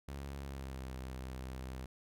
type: tone with pitch glide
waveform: sawtooth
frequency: 69.3 to 64.66 Hz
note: C#2 to C2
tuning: 0 to -20 cents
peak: -38 dBFS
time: 0.08-1.86 s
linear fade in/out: 5 ms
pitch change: -120 cents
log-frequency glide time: 0.38-0.9 s
effects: none